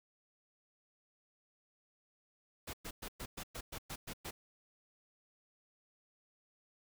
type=noise bursts; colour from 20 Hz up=pink; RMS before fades=-44 dBFS; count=10; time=2.67-4.31 s; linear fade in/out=10 ms; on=65 ms; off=110 ms; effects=none